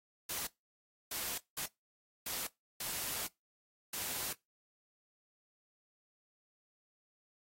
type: noise bursts at uneven times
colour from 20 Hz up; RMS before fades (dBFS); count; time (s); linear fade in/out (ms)
white; -39; 6; 0.29-0.47 / 1.11-1.38 / 1.57-1.66 / 2.26-2.47 / 2.8-3.27 / 3.93-4.33; 5
effects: noise-tail reverb RT60 0.2 s tail -22 dB re dry + AAC 48 kbps